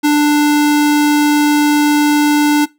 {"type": "tone", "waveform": "square", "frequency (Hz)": 295.4, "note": "D4", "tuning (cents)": 10, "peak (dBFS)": -9, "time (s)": [0.03, 2.66], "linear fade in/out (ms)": 20, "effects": ["noise-tail reverb RT60 0.2 s tail -19 dB re dry"]}